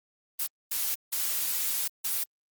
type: noise bursts at uneven times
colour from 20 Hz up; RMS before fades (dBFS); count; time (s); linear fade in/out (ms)
blue; -29; 4; 0.39-0.47 / 0.71-0.95 / 1.12-1.88 / 2.04-2.24; 10
effects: Opus 32 kbps